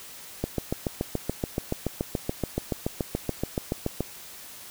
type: click train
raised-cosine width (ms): 2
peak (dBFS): -12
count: 26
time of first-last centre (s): 0.44-4.006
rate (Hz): 7.01
effects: white hiss -44 dBFS RMS until 4.7 s